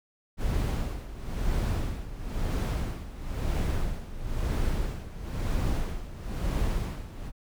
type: noise with tremolo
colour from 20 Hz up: brown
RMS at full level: -26 dBFS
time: 0.37-7.32 s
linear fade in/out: 50 ms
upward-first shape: sine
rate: 1 Hz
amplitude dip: 80%
effects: none